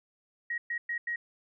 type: tone bursts at uneven times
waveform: sine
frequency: 1892 Hz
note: A#6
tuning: 25 cents sharp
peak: -30 dBFS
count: 4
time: 0.5-0.58 / 0.7-0.78 / 0.89-0.98 / 1.07-1.16 s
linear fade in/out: 5 ms
effects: none